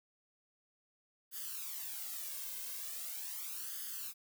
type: noise with flanger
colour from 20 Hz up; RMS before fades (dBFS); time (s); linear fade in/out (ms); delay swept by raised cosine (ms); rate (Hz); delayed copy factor
blue; -43; 1.31-4.14; 50; 0.61 to 1.91; 0.4; +0.8
effects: none